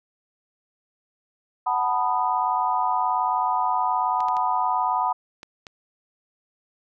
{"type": "chord", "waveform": "sine", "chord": "B dominant seventh", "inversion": "second", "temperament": "just", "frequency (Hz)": [740.8, 889, 987.8, 1234.7], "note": ["F#5", "A5", "B5", "D#6"], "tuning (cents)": [2, 18, 0, -14], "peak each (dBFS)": [-26, -27, -23, -29], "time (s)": [1.66, 5.13], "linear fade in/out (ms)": 10}
{"type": "clicks", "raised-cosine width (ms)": 0.2, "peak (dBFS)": -22, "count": 5, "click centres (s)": [4.205, 4.285, 4.368, 5.431, 5.668]}
{"effects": []}